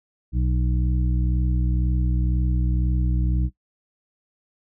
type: harmonic tone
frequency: 62 Hz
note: B1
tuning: 7 cents sharp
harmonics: 1 / 2 / 3 / 5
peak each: -20 / -26 / -30 / -34 dBFS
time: 0.32-3.5 s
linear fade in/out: 50 ms
effects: noise-tail reverb RT60 0.1 s tail -17 dB re dry